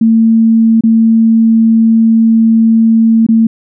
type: tone with dropouts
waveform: sine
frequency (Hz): 225.3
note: A3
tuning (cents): +41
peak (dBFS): -4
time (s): 0.01-3.47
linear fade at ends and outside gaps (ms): 5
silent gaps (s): 0.809-0.836 / 3.266-3.287
effects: none